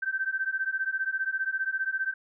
sine beating tone pair, 1545 / 1560 Hz, G6 / G6, -26 / -9 cents, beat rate 15 Hz, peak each -30 / -30 dBFS, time 0.02-2.14 s, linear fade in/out 10 ms, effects none

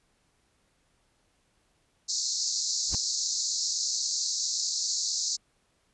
white band-pass noise, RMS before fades -30 dBFS, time 2.08-5.37 s, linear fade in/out 20 ms, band 4100 to 7200 Hz, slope 96 dB/octave
brown noise with exponential growth, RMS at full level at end -25 dBFS, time 2.87-2.95 s, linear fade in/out 1 ms, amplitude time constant 16 ms
effects pink hiss -70 dBFS RMS until 5.93 s + resampled to 24000 Hz

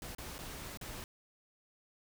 pink noise with dropouts, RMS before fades -45 dBFS, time 0.02-1.04 s, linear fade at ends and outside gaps 1 ms, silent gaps 0.149-0.183 / 0.382-0.389 / 0.773-0.812 s, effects none

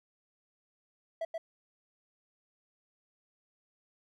triangle tone with echo, 657 Hz, E5, 6 cents flat, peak -30 dBFS, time 1.21-1.25 s, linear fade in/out 5 ms, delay 130 ms, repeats 1, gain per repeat -2 dB, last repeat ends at 1.38 s, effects none

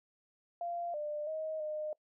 sine tone with pitch steps, 691 / 597 / 629 / 611 Hz, F5 / D5 / D#5 / D#5, -19 / +28 / +19 / -32 cents, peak -35 dBFS, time 0.61-1.93 s, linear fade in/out 2 ms, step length 330 ms, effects noise-tail reverb RT60 0.1 s tail -23 dB re dry

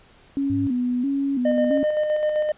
sine tone with vibrato, 261.6 Hz, C4, in tune, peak -20 dBFS, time 0.37-1.83 s, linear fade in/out 0 ms, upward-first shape square, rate 1.5 Hz, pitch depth 100 cents each way
sine tone, 102.6 Hz, G#2, 21 cents flat, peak -26 dBFS, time 0.5-0.67 s, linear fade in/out 0 ms
triangle tone with tremolo, 608 Hz, D#5, 40 cents flat, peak -16 dBFS, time 1.45-2.52 s, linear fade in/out 5 ms, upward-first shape square, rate 7.7 Hz, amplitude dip 35%
effects pink hiss -53 dBFS RMS until 2.57 s + resampled to 8000 Hz

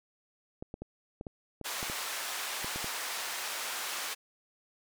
clicks, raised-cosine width 2 ms, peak -26 dBFS, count 11, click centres 0.625 / 0.741 / 0.82 / 1.211 / 1.268 / 1.613 / 1.829 / 1.899 / 2.645 / 2.76 / 2.844 s
pink band-pass noise, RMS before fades -37 dBFS, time 1.64-4.15 s, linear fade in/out 20 ms, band 920 to 15000 Hz, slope 12 dB/octave
effects none

